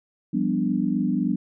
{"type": "chord", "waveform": "sine", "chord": "G dominant seventh", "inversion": "third", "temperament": "equal with one note detuned", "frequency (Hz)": [174.61, 198.16, 246.9, 293.7], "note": ["F3", "G3", "B3", "D4"], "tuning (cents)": [0, 19, 0, 0], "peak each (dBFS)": [-28, -25, -25, -27], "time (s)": [0.33, 1.36], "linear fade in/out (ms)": 10, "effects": []}